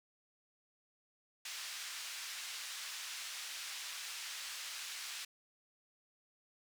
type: band-pass noise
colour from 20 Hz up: white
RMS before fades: -45 dBFS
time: 1.45-5.25 s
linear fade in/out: 5 ms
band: 1500 to 6000 Hz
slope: 12 dB/octave
effects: none